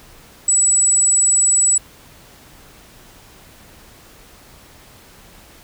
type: tone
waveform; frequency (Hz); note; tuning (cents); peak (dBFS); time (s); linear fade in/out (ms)
sine; 7870; B8; -7; -10; 0.48-1.78; 5
effects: tanh soft clip ceiling -8 dBFS + pink hiss -45 dBFS RMS until 5.63 s